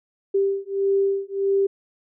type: beating tone pair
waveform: sine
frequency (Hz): 392.7 / 394.3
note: G4 / G4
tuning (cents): +3 / +10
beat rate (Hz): 1.6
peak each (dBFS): -22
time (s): 0.34-1.67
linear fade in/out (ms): 10
effects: none